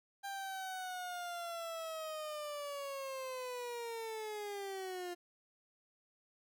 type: linear sweep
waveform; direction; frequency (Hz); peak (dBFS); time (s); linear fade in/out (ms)
30% pulse; down; 796 to 349.2; -38; 0.23-5.15; 20
effects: none